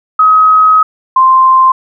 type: tone pair in turn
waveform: sine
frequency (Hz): 1269 / 1045.5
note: D#6 / C6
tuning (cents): +34 / -2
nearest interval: minor third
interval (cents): 336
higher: first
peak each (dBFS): -3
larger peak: neither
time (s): 0.19-0.83 / 1.16-1.72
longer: first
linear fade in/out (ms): 5
effects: none

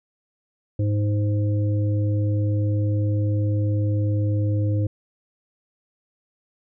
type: harmonic tone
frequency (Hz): 103.83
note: G#2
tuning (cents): 0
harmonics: 1 / 3 / 5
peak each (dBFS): -19 / -29 / -33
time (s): 0.79-4.87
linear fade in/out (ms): 5
effects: none

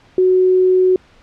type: tone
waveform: sine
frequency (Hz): 370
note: F#4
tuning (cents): 0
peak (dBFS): -9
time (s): 0.18-0.96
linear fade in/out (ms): 2
effects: pink hiss -49 dBFS RMS until 1.22 s + low-pass 4000 Hz 12 dB/octave

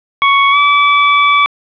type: tone with pitch glide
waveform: 25% pulse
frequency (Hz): 1112 to 1151.2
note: C#6 to D6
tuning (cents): +5 to -35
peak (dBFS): -3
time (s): 0.22-1.46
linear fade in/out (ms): 0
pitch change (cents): +60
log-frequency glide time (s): 0.51-0.57
effects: resampled to 11025 Hz + 7-bit

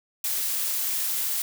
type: noise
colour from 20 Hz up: blue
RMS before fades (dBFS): -27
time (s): 0.24-1.42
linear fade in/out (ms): 2
effects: none

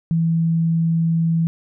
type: tone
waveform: sine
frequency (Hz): 164.81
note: E3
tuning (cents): 0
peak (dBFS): -15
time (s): 0.11-1.47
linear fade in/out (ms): 0
effects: none

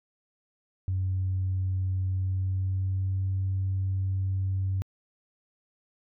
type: tone with pitch glide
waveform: sine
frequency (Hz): 93.7 to 95.34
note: F#2 to G2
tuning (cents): +22 to -48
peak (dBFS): -24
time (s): 0.88-4.82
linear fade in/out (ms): 0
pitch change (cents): +30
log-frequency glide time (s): 2.06-3.25
effects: tanh soft clip ceiling -21 dBFS

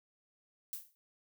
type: noise with exponential decay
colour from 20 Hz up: violet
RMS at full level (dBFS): -38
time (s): 0.73-0.95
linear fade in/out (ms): 0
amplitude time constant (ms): 46
effects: none

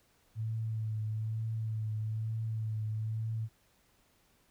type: tone with vibrato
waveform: sine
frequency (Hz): 110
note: A2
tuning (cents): 0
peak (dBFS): -32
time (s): 0.35-3.49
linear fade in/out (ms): 50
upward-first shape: triangle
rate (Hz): 1.1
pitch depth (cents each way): 33
effects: pink hiss -69 dBFS RMS until 4.5 s

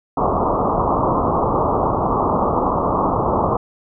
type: low-pass noise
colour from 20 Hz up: white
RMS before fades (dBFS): -18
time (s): 0.17-3.57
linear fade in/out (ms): 5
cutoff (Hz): 1200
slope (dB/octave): 96
effects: none

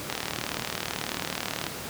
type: click train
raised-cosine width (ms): 0.2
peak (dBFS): -11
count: 61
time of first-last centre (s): 0.1-1.667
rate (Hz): 38.3
effects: pink hiss -36 dBFS RMS until 1.89 s + high-pass 100 Hz 12 dB/octave

